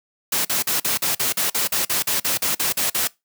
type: noise bursts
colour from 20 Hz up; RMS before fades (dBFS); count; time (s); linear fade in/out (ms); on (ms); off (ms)
white; -21; 16; 0.32-3.075; 5; 130; 45
effects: noise-tail reverb RT60 0.2 s tail -22 dB re dry + high-pass 100 Hz 12 dB/octave